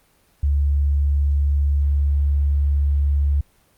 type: tone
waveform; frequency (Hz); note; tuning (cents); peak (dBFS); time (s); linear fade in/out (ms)
sine; 71.3; C#2; +49; -15; 0.43-3.41; 5
effects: pink hiss -59 dBFS RMS until 3.77 s + Opus 24 kbps